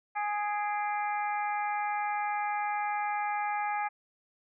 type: harmonic tone with a mistuned harmonic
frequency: 415.3 Hz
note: G#4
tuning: in tune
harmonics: 2 / 3 / 4 / 5 / 6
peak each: -30 / -38 / -40 / -40 / -43 dBFS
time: 0.15-3.89 s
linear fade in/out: 20 ms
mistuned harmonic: 6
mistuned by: -79 cents
effects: none